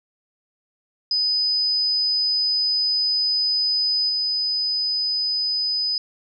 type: tone with level steps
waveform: sine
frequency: 5000 Hz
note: D#8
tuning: 8 cents sharp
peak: -18 / -20 dBFS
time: 1.11-5.98 s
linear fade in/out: 2 ms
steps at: 4.09 s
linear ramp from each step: 5 ms
effects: none